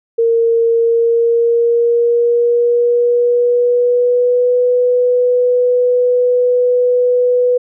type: tone with pitch glide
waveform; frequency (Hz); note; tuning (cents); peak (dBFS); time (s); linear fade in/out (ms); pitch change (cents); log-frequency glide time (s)
sine; 460.9 to 494; A#4 to B4; -20 to 0; -9; 0.18-7.58; 10; +120; 0.68-4.56
effects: none